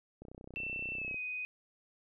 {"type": "click train", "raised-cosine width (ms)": 2, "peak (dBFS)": -35, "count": 30, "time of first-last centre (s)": [0.22, 1.144], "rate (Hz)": 31.4}
{"type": "tone with pitch glide", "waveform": "sine", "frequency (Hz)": [2677, 2498], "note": ["E7", "D#7"], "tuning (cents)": [26, 6], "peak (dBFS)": -36, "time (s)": [0.56, 1.45], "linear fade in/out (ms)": 0, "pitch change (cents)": -120, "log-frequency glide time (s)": [0.93, 1.19]}
{"effects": []}